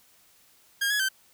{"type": "tone with pitch steps", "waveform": "sawtooth", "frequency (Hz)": [1621, 1682, 1551], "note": ["G#6", "G#6", "G6"], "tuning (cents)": [-42, 22, -19], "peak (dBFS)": -20, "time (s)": [0.81, 1.089], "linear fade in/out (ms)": 10, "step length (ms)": 93, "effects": ["white hiss -60 dBFS RMS until 1.33 s"]}